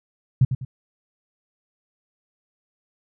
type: tone with echo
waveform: sine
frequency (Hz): 128.6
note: C3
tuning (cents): -30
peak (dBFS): -11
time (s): 0.41-0.45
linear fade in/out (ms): 5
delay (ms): 100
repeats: 2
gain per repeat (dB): -9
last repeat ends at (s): 0.65
effects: none